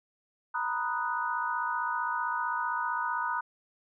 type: chord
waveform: sine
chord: B major seventh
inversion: third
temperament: equal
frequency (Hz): 932.3 / 987.8 / 1244.5 / 1480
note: A#5 / B5 / D#6 / F#6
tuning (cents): 0 / 0 / 0 / 0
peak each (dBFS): -34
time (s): 0.54-3.41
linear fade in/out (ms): 10
effects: none